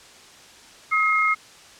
sine tone pair together, 1273 / 2141 Hz, D#6 / C7, +39 / +39 cents, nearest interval major sixth, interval 900 cents, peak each -20 dBFS, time 0.91-1.35 s, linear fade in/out 20 ms, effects white hiss -47 dBFS RMS until 1.79 s + low-pass 7000 Hz 12 dB/octave

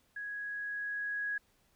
sine tone with level ramp, 1663 Hz, G#6, 2 cents sharp, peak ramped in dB -38 to -32 dBFS, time 0.16-1.38 s, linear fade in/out 5 ms, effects pink hiss -71 dBFS RMS until 1.75 s

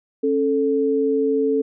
sine tone pair together, 272.7 / 440 Hz, C#4 / A4, -28 / 0 cents, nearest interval minor sixth, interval 828 cents, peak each -21 / -18 dBFS, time 0.23-1.62 s, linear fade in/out 10 ms, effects none

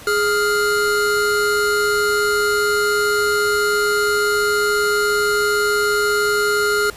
square tone pair together, 416 / 1401.2 Hz, G#4 / F6, +3 / +5 cents, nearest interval octave + major sixth, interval 2102 cents, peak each -19 / -19 dBFS, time 0.07-6.9 s, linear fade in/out 2 ms, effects pink hiss -39 dBFS RMS until 6.96 s + resampled to 32000 Hz

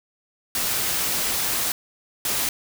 white noise bursts at uneven times, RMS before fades -24 dBFS, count 2, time 0.55-1.72 / 2.25-2.49 s, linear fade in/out 2 ms, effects none

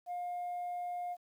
sine tone, 710 Hz, F5, 28 cents sharp, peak -34 dBFS, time 0.06-1.17 s, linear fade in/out 50 ms, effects tanh soft clip ceiling -34 dBFS + 11-bit

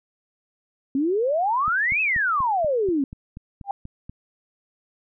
sine exponential two-way sweep, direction up then down, 260 to 2637 to 260 Hz, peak -19 dBFS, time 0.95-3.04 s, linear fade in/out 2 ms, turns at 2.01 s
click train, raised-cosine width 5 ms, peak -24 dBFS, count 11, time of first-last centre 1.68-4.095 s, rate 4.14 Hz
sine tone with exponential growth, 798 Hz, G5, 31 cents sharp, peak -18 dBFS, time 3.64-3.71 s, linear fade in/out 2 ms, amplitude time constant 15 ms
effects none

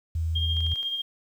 sine tone, 81.4 Hz, E2, 21 cents flat, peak -24 dBFS, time 0.15-0.74 s, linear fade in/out 5 ms
sine tone with tremolo, 3215 Hz, G7, 43 cents sharp, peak -25 dBFS, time 0.35-1.02 s, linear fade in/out 10 ms, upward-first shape sine, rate 14 Hz, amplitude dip 45%
clicks, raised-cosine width 0.2 ms, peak -29 dBFS, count 6, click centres 0.568 / 0.606 / 0.666 / 0.718 / 0.758 / 0.83 s
effects 9-bit

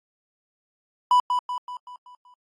triangle tone with echo, 990 Hz, B5, 4 cents sharp, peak -12 dBFS, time 1.11-1.2 s, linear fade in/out 2 ms, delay 190 ms, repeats 6, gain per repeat -6 dB, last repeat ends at 2.34 s, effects AAC 32 kbps

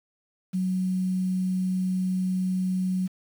sine tone with quantisation, 185.4 Hz, F#3, 4 cents sharp, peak -23 dBFS, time 0.53-3.08 s, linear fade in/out 20 ms, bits 8, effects none

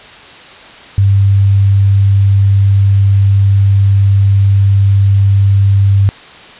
sine tone, 98.9 Hz, G2, 16 cents sharp, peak -5 dBFS, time 0.98-6.09 s, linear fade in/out 0 ms, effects white hiss -34 dBFS RMS until 6.59 s + resampled to 8000 Hz

